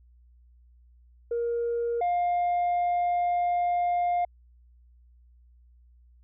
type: tone pair in turn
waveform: sine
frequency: 470.8 / 705.4 Hz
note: A#4 / F5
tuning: +17 / +17 cents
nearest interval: perfect fifth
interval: 700 cents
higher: second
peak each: -24 / -20 dBFS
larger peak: second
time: 1.31-2.01 / 2.01-4.25 s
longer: second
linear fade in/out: 5 ms
effects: tanh soft clip ceiling -22 dBFS + added 60 Hz sine -54 dBFS peak until 6.23 s